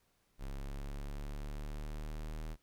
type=linear sweep; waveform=square; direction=up; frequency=33.9 to 39.24 Hz; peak=-40 dBFS; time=0.38-2.57 s; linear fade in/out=50 ms; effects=pink hiss -75 dBFS RMS until 2.62 s